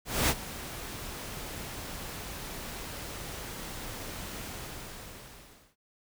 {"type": "noise with ADSR envelope", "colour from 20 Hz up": "pink", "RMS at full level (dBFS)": -24, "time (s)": [0.05, 5.76], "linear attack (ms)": 240, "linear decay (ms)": 48, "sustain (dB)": -16, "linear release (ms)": 1300, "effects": []}